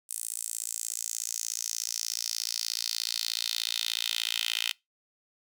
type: tone with high-pass filter sweep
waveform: 10% pulse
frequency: 56.7 Hz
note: A#1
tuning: 47 cents flat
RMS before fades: -33 dBFS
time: 0.09-4.72 s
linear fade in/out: 10 ms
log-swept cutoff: 8900 to 3000 Hz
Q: 3.4
effects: noise-tail reverb RT60 0.2 s tail -23 dB re dry